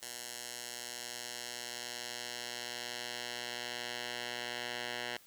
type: tone with band-pass filter sweep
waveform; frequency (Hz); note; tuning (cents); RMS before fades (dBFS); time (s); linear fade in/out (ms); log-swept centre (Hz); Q
10% pulse; 121.1; B2; -34; -42; 0.02-5.17; 5; 8000 to 2700; 0.87
effects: white hiss -61 dBFS RMS until 5.26 s